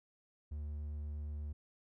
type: tone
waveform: triangle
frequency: 74.3 Hz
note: D2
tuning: 21 cents sharp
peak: -37 dBFS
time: 0.51-1.53 s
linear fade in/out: 10 ms
effects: none